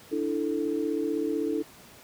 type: chord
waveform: sine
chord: D suspended second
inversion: none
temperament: equal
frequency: 293.7 / 329.6 / 440 Hz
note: D4 / E4 / A4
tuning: 0 / 0 / 0 cents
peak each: -30 dBFS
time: 0.11-1.63 s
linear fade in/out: 20 ms
effects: pink hiss -51 dBFS RMS until 2.03 s + high-pass 80 Hz 12 dB/octave